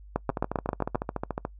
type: two click trains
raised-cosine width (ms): 1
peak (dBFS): -15 / -11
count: 17 / 7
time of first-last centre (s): 0.3-1.451 / 0.16-0.956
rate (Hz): 13.9 / 7.54
effects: noise-tail reverb RT60 0.1 s tail -24 dB re dry + added 50 Hz sine -45 dBFS peak until 1.59 s